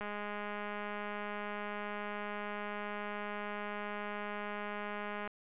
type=click train; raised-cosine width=0.5 ms; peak=-26 dBFS; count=1091; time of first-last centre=0.01-5.276 s; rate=207 Hz; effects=resampled to 8000 Hz